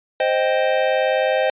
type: chord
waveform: square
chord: C minor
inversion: none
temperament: equal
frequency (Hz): 523.3 / 622.3 / 784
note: C5 / Eb5 / G5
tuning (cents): 0 / 0 / 0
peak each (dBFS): -20 / -21 / -24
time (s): 0.2-1.5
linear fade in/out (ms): 2
effects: resampled to 8000 Hz